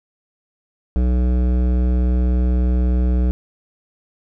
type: tone with hard clipping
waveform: triangle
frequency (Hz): 61.74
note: B1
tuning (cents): 0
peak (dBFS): -16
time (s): 0.96-3.31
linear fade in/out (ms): 0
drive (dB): 18
effects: none